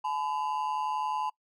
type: ring-modulated tone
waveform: triangle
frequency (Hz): 932.3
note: A#5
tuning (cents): 0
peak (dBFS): -24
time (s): 0.04-1.3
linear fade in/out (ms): 10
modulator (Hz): 75.6
effects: noise-tail reverb RT60 0.1 s tail -22 dB re dry